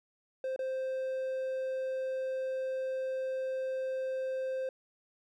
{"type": "tone with dropouts", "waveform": "triangle", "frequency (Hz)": 523.3, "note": "C5", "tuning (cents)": 0, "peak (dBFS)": -30, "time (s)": [0.44, 4.69], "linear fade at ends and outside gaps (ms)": 2, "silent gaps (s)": [0.562, 0.591], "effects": []}